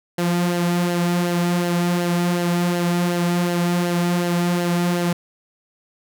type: tone with flanger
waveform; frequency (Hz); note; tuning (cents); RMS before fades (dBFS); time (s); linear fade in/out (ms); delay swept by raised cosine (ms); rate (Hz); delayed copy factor
sawtooth; 174.61; F3; 0; -20; 0.18-5.13; 5; 0.82 to 3.92; 2.7; -0.5
effects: none